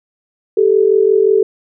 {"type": "tone pair together", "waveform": "sine", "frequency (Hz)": [391.1, 436.7], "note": ["G4", "A4"], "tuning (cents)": [-4, -13], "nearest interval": "major second", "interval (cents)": 191, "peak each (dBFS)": -11, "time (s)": [0.57, 1.43], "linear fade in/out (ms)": 5, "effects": []}